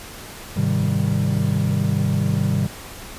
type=chord; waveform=triangle; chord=Ab major seventh; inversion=none; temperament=equal; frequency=103.83 / 130.81 / 155.56 / 196 Hz; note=Ab2 / C3 / Eb3 / G3; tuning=0 / 0 / 0 / 0 cents; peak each=-21 dBFS; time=0.56-2.67 s; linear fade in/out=10 ms; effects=pink hiss -37 dBFS RMS until 3.18 s + resampled to 32000 Hz